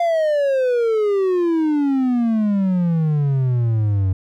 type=exponential sweep; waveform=triangle; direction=down; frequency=698.5 to 92.5 Hz; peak=-13 dBFS; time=0-4.13 s; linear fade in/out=5 ms; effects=none